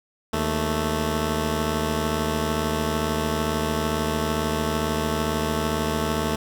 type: tone pair together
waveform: 10% pulse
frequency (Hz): 77.78 / 220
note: D#2 / A3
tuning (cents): 0 / 0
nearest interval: octave + tritone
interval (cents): 1800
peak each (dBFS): -17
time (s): 0.33-6.36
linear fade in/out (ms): 5
effects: none